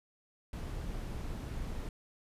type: noise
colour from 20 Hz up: brown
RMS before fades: -39 dBFS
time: 0.53-1.89 s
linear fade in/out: 2 ms
effects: resampled to 32000 Hz